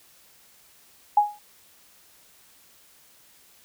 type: tone with exponential decay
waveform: sine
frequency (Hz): 830.6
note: G#5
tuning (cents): 0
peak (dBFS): -11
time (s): 1.17-1.39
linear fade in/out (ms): 5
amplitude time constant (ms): 46
effects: white hiss -56 dBFS RMS until 3.64 s